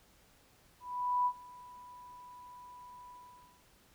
sine tone with ADSR envelope, 987.8 Hz, B5, in tune, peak -26 dBFS, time 0.8-3.64 s, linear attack 460 ms, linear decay 66 ms, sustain -23 dB, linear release 540 ms, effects pink hiss -65 dBFS RMS until 3.94 s

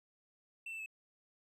triangle tone with pitch steps, 2683 / 2655 / 2602 Hz, E7 / E7 / E7, +30 / +12 / -23 cents, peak -40 dBFS, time 0.66-0.861 s, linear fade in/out 5 ms, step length 67 ms, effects none

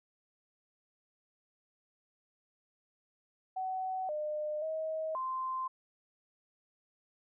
sine tone with pitch steps, 752 / 605 / 634 / 1041 Hz, F#5 / D#5 / D#5 / C6, +28 / -49 / +32 / -9 cents, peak -33 dBFS, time 3.56-5.68 s, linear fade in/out 10 ms, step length 530 ms, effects none

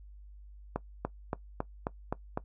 accelerating click train, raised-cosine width 1 ms, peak -17 dBFS, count 7, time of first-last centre 0.76-2.375 s, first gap 290 ms, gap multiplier 0.97, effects noise-tail reverb RT60 0.1 s tail -19 dB re dry + added 50 Hz sine -48 dBFS peak until 2.44 s

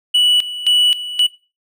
triangle tone with tremolo, 2951 Hz, F#7, 5 cents flat, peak -8 dBFS, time 0.14-1.27 s, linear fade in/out 10 ms, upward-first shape square, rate 1.9 Hz, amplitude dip 80%, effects noise-tail reverb RT60 0.3 s tail -19 dB re dry

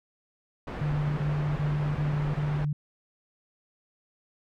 pink low-pass noise, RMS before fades -36 dBFS, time 0.67-2.65 s, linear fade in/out 5 ms, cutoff 1700 Hz, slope 12 dB/octave
sine tone bursts, 147.7 Hz, D3, 10 cents sharp, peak -25 dBFS, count 5, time 0.81-2.73 s, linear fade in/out 5 ms, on 360 ms, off 30 ms
effects none

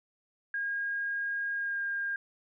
sine tone with pitch glide, 1627 to 1610.2 Hz, G#6 to G6, -36 to +46 cents, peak -30 dBFS, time 0.54-2.16 s, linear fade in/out 2 ms, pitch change -18 cents, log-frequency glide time 1.54-1.81 s, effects none

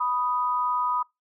sine tone pair together, 987.2 / 1244.5 Hz, B5 / D#6, -1 / 0 cents, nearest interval major third, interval 401 cents, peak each -25 / -26 dBFS, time 0-1.03 s, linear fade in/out 10 ms, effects noise-tail reverb RT60 0.2 s tail -24 dB re dry

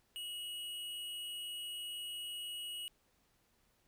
square tone with amplitude modulation, 2901 Hz, F#7, 35 cents flat, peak -40 dBFS, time 0.16-2.88 s, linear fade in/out 0 ms, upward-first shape sine, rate 246 Hz, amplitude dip 40%, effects pink hiss -74 dBFS RMS until 3.87 s

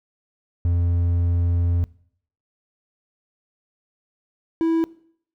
triangle tone pair in turn, 86.5 / 327.7 Hz, F2 / E4, -16 / -10 cents, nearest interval octave + major seventh, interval 2306 cents, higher second, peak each -15 dBFS, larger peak neither, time 0.65-1.84 / 4.61-4.84 s, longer first, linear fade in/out 0 ms, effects noise-tail reverb RT60 0.6 s tail -21 dB re dry

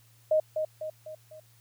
sine tone with echo, 622.3 Hz, D#5, in tune, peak -20 dBFS, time 0.31-0.4 s, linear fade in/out 5 ms, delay 250 ms, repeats 4, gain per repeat -6 dB, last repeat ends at 1.4 s, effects added 115 Hz sine -59 dBFS peak until 1.6 s + white hiss -63 dBFS RMS until 1.6 s

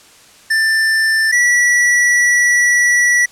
square tone pair in turn, 1776 / 1946.2 Hz, A6 / B6, +16 / -26 cents, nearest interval major second, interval 158 cents, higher second, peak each -12 / -10 dBFS, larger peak second, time 0.5-1.32 / 1.32-3.26 s, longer second, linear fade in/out 10 ms, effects white hiss -44 dBFS RMS until 3.31 s + low-pass 9000 Hz 12 dB/octave

